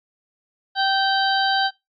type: harmonic tone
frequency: 778 Hz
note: G5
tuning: 13 cents flat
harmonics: 1 / 2 / 4 / 5 / 6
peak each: -20 / -23 / -26 / -27 / -28 dBFS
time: 0.75-1.71 s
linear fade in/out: 50 ms
effects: noise-tail reverb RT60 0.2 s tail -21 dB re dry + AAC 64 kbps